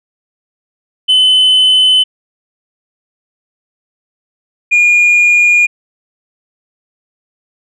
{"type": "tone pair in turn", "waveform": "sine", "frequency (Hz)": [3031, 2429], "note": ["F#7", "D#7"], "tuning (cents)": [41, -42], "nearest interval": "major third", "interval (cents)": 383, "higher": "first", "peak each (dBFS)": -3, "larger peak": "neither", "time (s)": [[1.08, 2.04], [4.71, 5.67]], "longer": "neither", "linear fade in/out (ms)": 20, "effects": ["tanh soft clip ceiling -4 dBFS"]}